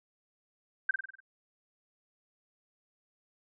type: tone with echo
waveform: sine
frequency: 1563 Hz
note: G6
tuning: 6 cents flat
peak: -22 dBFS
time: 0.89-0.91 s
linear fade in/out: 5 ms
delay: 49 ms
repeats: 6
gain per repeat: -5 dB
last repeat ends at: 1.204 s
effects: none